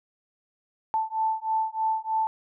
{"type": "beating tone pair", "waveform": "sine", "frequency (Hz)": [880, 883.2], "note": ["A5", "A5"], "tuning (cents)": [0, 6], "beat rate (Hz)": 3.2, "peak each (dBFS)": -27, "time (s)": [0.94, 2.27], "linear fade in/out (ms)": 0, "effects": []}